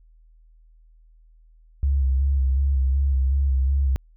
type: tone with vibrato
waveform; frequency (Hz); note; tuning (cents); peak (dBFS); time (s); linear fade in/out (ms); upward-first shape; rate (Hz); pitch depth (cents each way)
sine; 67.4; C#2; -48; -17; 1.83-3.96; 0; square; 2.7; 40
effects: added 40 Hz sine -50 dBFS peak until 4.16 s